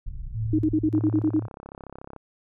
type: low-pass noise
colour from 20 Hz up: pink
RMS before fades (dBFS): -35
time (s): 0.06-0.89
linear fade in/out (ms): 10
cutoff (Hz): 110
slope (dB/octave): 24
type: tone with tremolo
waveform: sine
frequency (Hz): 110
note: A2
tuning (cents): 0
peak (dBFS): -25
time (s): 0.34-1.48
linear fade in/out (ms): 20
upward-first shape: square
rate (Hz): 1.7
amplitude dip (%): 40
type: tone bursts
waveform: sine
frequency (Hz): 310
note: D#4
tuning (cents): -6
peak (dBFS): -18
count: 9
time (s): 0.53-1.396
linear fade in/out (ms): 5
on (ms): 58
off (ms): 43
type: click train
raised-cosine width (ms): 1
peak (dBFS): -26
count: 42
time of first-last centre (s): 0.95-2.163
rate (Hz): 33.8
effects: none